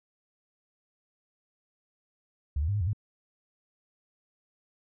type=tone with pitch steps; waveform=sine; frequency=71.3 / 78.2 / 100.6 / 104.4 / 84.6 / 105 Hz; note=C#2 / D#2 / G2 / G#2 / E2 / G#2; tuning=+49 / +9 / +45 / +10 / +45 / +19 cents; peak=-25 dBFS; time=2.56-2.932 s; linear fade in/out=5 ms; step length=62 ms; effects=none